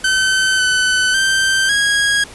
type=tone with pitch steps; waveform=sawtooth; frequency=1532 / 1509 / 1562 / 1646 Hz; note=G6 / F#6 / G6 / G#6; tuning=-40 / +34 / -7 / -16 cents; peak=-9 dBFS; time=0.04-2.24 s; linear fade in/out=5 ms; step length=550 ms; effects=pink hiss -37 dBFS RMS until 2.34 s + resampled to 24000 Hz